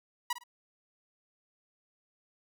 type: tone with echo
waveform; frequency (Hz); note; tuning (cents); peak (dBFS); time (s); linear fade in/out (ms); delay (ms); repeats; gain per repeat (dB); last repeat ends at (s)
sawtooth; 970; B5; -31; -25; 0.3-0.33; 5; 54; 2; -12; 0.438
effects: none